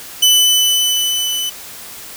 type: tone with level ramp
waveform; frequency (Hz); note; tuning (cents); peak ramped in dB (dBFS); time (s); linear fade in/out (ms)
sawtooth; 2999; F#7; +23; -4 to -15; 0.22-1.5; 10
effects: white hiss -33 dBFS RMS until 2.16 s